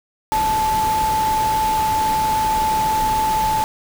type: tone in noise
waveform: sine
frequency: 872 Hz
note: A5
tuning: 16 cents flat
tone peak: -16 dBFS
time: 0.32-3.64 s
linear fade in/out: 0 ms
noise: pink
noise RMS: -27 dBFS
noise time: 0.32-3.64 s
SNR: +8 dB
effects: none